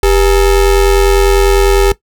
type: ring-modulated tone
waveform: square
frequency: 220 Hz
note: A3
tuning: in tune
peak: -4 dBFS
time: 0.03-1.92 s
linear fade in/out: 2 ms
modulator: 175 Hz
effects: noise-tail reverb RT60 0.1 s tail -17 dB re dry